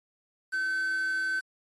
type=tone with quantisation; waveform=triangle; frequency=1532 Hz; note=G6; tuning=40 cents flat; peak=-25 dBFS; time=0.52-1.41 s; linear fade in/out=20 ms; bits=8; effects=AAC 32 kbps